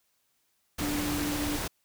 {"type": "tone in noise", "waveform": "sine", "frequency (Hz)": 293.7, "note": "D4", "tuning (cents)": 0, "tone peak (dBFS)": -30, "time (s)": [0.81, 1.57], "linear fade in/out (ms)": 10, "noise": "pink", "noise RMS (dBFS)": -33, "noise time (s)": [0.78, 1.68], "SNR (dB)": 0, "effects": ["white hiss -73 dBFS RMS until 1.84 s"]}